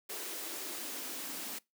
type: noise with high-pass filter sweep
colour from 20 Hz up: white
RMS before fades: -41 dBFS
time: 0.09-1.59 s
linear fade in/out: 10 ms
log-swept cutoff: 380 to 240 Hz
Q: 3.2
effects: noise-tail reverb RT60 0.2 s tail -23 dB re dry